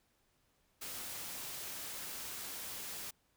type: noise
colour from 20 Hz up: white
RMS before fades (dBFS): -44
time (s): 0.81-3.11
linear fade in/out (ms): 10
effects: pink hiss -75 dBFS RMS until 3.36 s